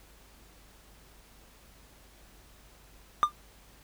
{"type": "tone with exponential decay", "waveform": "triangle", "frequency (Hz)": 1200, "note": "D6", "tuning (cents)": 37, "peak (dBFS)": -13, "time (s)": [3.23, 3.32], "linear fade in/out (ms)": 0, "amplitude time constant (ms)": 18, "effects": ["added 50 Hz sine -58 dBFS peak until 3.83 s", "pink hiss -58 dBFS RMS until 3.83 s"]}